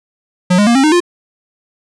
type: tone with pitch steps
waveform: square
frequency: 180.7 / 206.4 / 235.7 / 269.2 / 307.4 / 351.1 Hz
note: F#3 / G#3 / A#3 / C4 / D#4 / F4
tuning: -41 / -10 / +19 / +49 / -21 / +9 cents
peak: -8 dBFS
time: 0.5-1.004 s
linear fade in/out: 10 ms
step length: 84 ms
effects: resampled to 22050 Hz